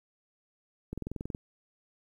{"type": "click train", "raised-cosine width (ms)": 3, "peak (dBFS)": -23, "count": 10, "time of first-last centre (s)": [0.93, 1.349], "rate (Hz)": 21.5, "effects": ["10-bit"]}